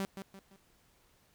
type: tone with echo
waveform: sawtooth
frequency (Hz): 194.3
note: G3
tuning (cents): -15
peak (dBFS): -29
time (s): 0-0.05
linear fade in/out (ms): 0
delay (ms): 170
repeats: 3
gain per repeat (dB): -8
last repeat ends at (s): 0.56
effects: pink hiss -68 dBFS RMS until 1.34 s